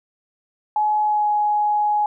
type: tone with pitch glide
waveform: sine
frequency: 847 to 837.3 Hz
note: G#5 to G#5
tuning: +34 to +14 cents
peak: -16 dBFS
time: 0.76-2.06 s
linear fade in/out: 2 ms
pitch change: -20 cents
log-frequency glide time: 1.03-1.28 s
effects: none